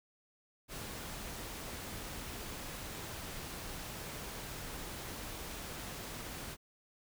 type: noise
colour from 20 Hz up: pink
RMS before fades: -44 dBFS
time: 0.68-6.57 s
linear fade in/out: 50 ms
effects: none